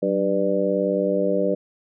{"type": "harmonic tone with a mistuned harmonic", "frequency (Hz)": 98.9, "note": "G2", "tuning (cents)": 16, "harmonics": [2, 3, 4, 5, 6], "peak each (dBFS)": [-26, -27, -27, -23, -24], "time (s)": [0.02, 1.55], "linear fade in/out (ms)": 10, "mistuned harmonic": 2, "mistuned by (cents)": -92, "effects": []}